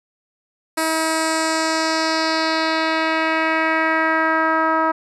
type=tone with low-pass filter sweep; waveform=10% pulse; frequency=320.4 Hz; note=E4; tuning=49 cents flat; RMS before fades=-19 dBFS; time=0.77-4.92 s; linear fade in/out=10 ms; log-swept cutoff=11000 to 1200 Hz; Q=2.1; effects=none